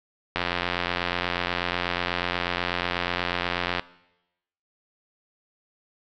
click train, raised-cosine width 0.3 ms, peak -8 dBFS, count 304, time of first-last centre 0.36-3.795 s, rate 88.2 Hz, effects noise-tail reverb RT60 0.9 s tail -20 dB re dry + low-pass 5000 Hz 12 dB/octave

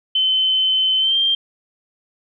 sine tone with pitch glide, 3061 to 3174 Hz, G7 to G7, -42 to +21 cents, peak -14 dBFS, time 0.15-1.35 s, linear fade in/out 5 ms, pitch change +63 cents, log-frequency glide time 0.99-1.17 s, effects none

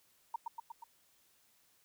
sine tone with echo, 927 Hz, A#5, 10 cents flat, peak -33 dBFS, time 0.34-0.36 s, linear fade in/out 5 ms, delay 120 ms, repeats 4, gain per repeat -3 dB, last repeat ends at 0.84 s, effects white hiss -70 dBFS RMS until 1.84 s

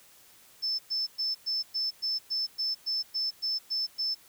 sine tone bursts, 5274 Hz, E8, in tune, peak -27 dBFS, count 13, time 0.62-4.15 s, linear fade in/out 20 ms, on 170 ms, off 110 ms, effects white hiss -57 dBFS RMS until 4.28 s

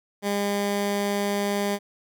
15% pulse tone, 202.4 Hz, G#3, 44 cents flat, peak -17 dBFS, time 0.22-1.79 s, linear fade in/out 50 ms, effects none

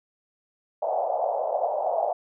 pink band-pass noise, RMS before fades -26 dBFS, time 0.82-2.13 s, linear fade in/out 5 ms, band 580 to 780 Hz, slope 48 dB/octave, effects none

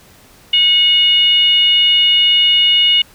sine tone with frequency modulation, 2891 Hz, F#7, 41 cents flat, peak -8 dBFS, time 0.53-3.02 s, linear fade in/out 5 ms, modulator 687 Hz, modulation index 0.5, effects pink hiss -45 dBFS RMS until 3.14 s

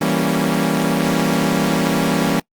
sawtooth chord, E diminished seventh, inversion none, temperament equal, 164.81 / 196 / 233.1 / 277.2 Hz, E3 / G3 / Bb3 / Db4, 0 / 0 / 0 / 0 cents, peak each -17 dBFS, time 0.01-2.4 s, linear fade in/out 5 ms, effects noise-tail reverb RT60 0.1 s tail -25 dB re dry + Opus 24 kbps

